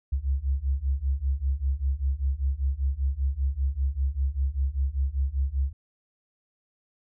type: beating tone pair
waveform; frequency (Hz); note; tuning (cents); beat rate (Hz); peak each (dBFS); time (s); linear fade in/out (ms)
sine; 65.41 / 70.51; C2 / C#2; 0 / +30; 5.1; -27 / -26; 0.12-5.73; 10
effects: none